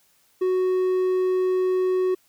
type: tone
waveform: triangle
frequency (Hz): 370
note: F#4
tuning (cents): 0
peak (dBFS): -17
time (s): 0.41-2.15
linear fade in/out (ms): 10
effects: white hiss -62 dBFS RMS until 2.28 s